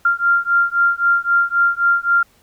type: beating tone pair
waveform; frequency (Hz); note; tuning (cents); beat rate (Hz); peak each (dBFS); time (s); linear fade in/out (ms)
sine; 1389 / 1392.8; F6 / F6; -10 / -5; 3.8; -16; 0.05-2.23; 5
effects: pink hiss -55 dBFS RMS until 2.42 s